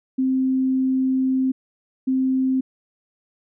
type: tone bursts at uneven times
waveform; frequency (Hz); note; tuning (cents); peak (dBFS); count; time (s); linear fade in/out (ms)
sine; 261.6; C4; 0; -17; 2; 0.18-1.52 / 2.07-2.61; 10
effects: none